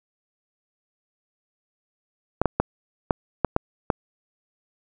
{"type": "clicks", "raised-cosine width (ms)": 1, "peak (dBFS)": -4, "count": 7, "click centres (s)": [2.416, 2.457, 2.6, 3.108, 3.447, 3.564, 3.902], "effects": []}